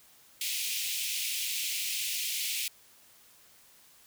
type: high-pass noise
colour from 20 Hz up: pink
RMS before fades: -33 dBFS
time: 0.41-2.68 s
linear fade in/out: 2 ms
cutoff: 2300 Hz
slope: 48 dB/octave
effects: white hiss -59 dBFS RMS until 4.06 s